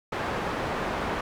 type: low-pass noise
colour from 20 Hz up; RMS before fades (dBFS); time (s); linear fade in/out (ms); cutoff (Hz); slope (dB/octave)
white; -30; 0.12-1.21; 5; 1200; 12
effects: none